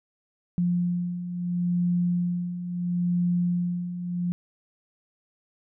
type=beating tone pair; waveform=sine; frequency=175.4 / 176.14 Hz; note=F3 / F3; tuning=+8 / +15 cents; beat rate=0.74 Hz; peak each=-30 / -24 dBFS; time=0.58-4.32 s; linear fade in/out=0 ms; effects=none